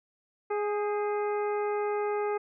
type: harmonic tone with a mistuned harmonic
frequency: 415.3 Hz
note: G#4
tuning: in tune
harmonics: 1 / 2 / 3 / 4 / 5 / 6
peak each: -28 / -34 / -38 / -46 / -44 / -50 dBFS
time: 0.5-2.38 s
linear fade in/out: 10 ms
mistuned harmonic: 4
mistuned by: -58 cents
effects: none